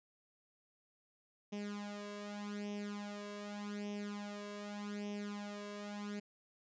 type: tone with flanger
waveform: sawtooth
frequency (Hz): 205.6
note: G#3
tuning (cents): -17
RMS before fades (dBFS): -44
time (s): 1.52-6.2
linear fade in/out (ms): 10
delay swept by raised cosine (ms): 0.34 to 1.84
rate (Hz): 0.84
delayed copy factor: +0.8
effects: resampled to 16000 Hz